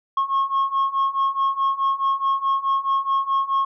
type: beating tone pair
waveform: sine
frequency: 1085 / 1089.7 Hz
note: C#6 / C#6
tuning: -37 / -30 cents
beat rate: 4.7 Hz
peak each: -21 / -19 dBFS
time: 0.17-3.65 s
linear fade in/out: 5 ms
effects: tanh soft clip ceiling -15 dBFS